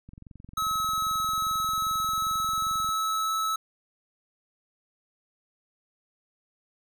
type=click train; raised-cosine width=5 ms; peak=-33 dBFS; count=64; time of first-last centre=0.09-2.89 s; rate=22.5 Hz
type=tone with pitch glide; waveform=square; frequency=1288 to 1302.2 Hz; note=E6 to E6; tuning=-41 to -22 cents; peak=-26 dBFS; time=0.57-3.56 s; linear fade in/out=5 ms; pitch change=+19 cents; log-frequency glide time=1.25-3.35 s
effects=none